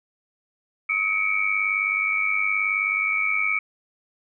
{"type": "tone cluster", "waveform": "sine", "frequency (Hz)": [1274, 2231, 2330], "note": ["D#6", "C#7", "D7"], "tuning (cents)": [41, 11, -14], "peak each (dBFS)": [-31, -23, -24], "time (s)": [0.89, 3.59], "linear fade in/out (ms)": 5, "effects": []}